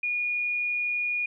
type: tone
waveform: sine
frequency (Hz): 2442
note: D#7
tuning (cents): -33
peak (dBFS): -25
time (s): 0.03-1.26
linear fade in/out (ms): 5
effects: none